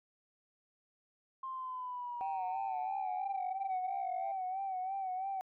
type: linear sweep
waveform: sine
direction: down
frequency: 1060 to 668 Hz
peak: -38 dBFS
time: 1.43-4.32 s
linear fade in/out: 5 ms
type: tone with vibrato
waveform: sine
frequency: 760 Hz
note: F#5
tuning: 46 cents sharp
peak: -34 dBFS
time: 2.21-5.41 s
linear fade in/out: 0 ms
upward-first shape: sine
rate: 3 Hz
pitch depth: 60 cents each way
effects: tanh soft clip ceiling -30 dBFS